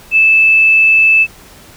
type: tone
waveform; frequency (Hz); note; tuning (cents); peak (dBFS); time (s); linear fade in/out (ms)
sine; 2627; E7; -7; -5; 0.11-1.27; 50
effects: pink hiss -39 dBFS RMS until 1.76 s